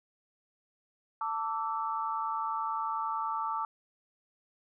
sine tone cluster, 890 / 1159 / 1319 Hz, A5 / D6 / E6, +20 / -23 / +1 cents, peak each -34 / -34 / -37 dBFS, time 1.21-3.65 s, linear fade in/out 2 ms, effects none

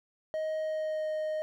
triangle tone with pitch glide, 627 to 620.2 Hz, D#5 to D#5, +13 to -6 cents, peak -28 dBFS, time 0.34-1.42 s, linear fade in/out 0 ms, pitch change -19 cents, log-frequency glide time 0.58-1.08 s, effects none

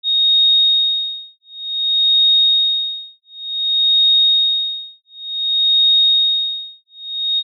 sine tone with tremolo, 3729 Hz, A#7, in tune, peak -9 dBFS, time 0.03-7.43 s, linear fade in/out 50 ms, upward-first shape sine, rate 0.55 Hz, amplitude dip 100%, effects none

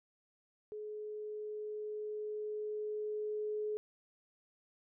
sine tone with level ramp, 424.2 Hz, G#4, 37 cents sharp, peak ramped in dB -41 to -34 dBFS, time 0.72-3.77 s, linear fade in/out 0 ms, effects none

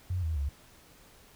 sine tone with pitch steps, 90.8 / 79.96 / 70.42 Hz, F#2 / D#2 / C#2, -32 / +48 / +28 cents, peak -28 dBFS, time 0.1-0.49 s, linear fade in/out 5 ms, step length 130 ms, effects pink hiss -57 dBFS RMS until 1.35 s

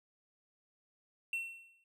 triangle tone with exponential decay, 2710 Hz, E7, 47 cents sharp, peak -30 dBFS, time 1.33-1.84 s, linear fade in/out 2 ms, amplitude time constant 110 ms, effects none

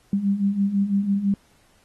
sine beating tone pair, 195 / 201 Hz, G3 / G3, -9 / +44 cents, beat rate 6 Hz, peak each -25 / -20 dBFS, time 0.13-1.34 s, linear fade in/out 2 ms, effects pink hiss -60 dBFS RMS until 1.84 s + AAC 32 kbps

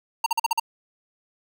square tone bursts, 920 Hz, A#5, 23 cents flat, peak -19 dBFS, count 6, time 0.24-0.598 s, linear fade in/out 5 ms, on 23 ms, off 44 ms, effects none

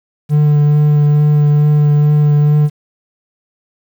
triangle tone with vibrato, 148.3 Hz, D3, 17 cents sharp, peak -5 dBFS, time 0.29-2.7 s, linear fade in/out 50 ms, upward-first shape triangle, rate 2.3 Hz, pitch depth 16 cents each way, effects 7-bit

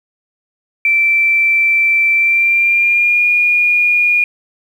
sine tone with pitch glide, 2337 to 2433 Hz, D7 to D#7, -9 to -39 cents, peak -9 dBFS, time 0.85-4.24 s, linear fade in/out 2 ms, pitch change +70 cents, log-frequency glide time 2.14-3.26 s, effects 7-bit

